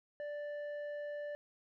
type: tone with low-pass filter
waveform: square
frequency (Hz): 587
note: D5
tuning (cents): -1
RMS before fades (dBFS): -42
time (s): 0.2-1.35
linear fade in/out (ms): 0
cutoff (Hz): 1300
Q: 2.1
effects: none